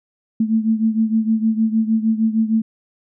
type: beating tone pair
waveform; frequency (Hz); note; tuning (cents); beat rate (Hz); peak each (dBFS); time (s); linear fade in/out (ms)
sine; 220 / 226.5; A3 / A#3; 0 / -50; 6.5; -16 / -20; 0.4-2.62; 5
effects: none